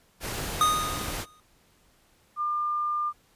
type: noise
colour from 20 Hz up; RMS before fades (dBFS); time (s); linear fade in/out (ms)
pink; -33; 0.2-1.26; 50
type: tone with exponential decay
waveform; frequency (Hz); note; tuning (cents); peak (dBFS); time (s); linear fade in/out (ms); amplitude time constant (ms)
square; 1239; D#6; -8; -18; 0.61-1.4; 1; 170
type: tone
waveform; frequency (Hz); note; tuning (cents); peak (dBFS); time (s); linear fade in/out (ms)
sine; 1200; D6; +37; -25; 2.36-3.13; 50
effects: pink hiss -63 dBFS RMS until 3.35 s + resampled to 32000 Hz